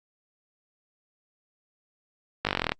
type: slowing click train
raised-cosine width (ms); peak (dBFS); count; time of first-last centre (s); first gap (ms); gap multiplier
0.3; -8; 13; 2.45-2.72; 19; 1.03
effects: Opus 48 kbps